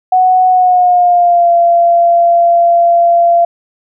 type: tone with pitch glide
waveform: sine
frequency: 740 to 686.5 Hz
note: F#5 to F5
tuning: 0 to -30 cents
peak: -5 dBFS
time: 0.12-3.45 s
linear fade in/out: 5 ms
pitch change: -130 cents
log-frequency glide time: 0.48-1.52 s
effects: none